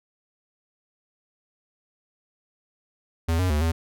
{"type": "tone with pitch steps", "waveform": "square", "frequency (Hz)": [82.5, 91.6, 74.7, 82], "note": ["E2", "F#2", "D2", "E2"], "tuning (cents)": [2, -17, 30, -9], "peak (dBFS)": -21, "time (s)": [3.28, 3.72], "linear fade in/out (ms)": 10, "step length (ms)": 110, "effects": []}